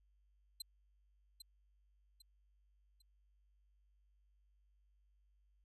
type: tone with echo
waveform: sawtooth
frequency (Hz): 4092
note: C8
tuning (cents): -39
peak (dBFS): -39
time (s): 0.6-0.62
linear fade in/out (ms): 5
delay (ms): 800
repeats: 3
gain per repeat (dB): -8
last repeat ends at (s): 3.02
effects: added 50 Hz sine -70 dBFS peak until 5.64 s + resampled to 32000 Hz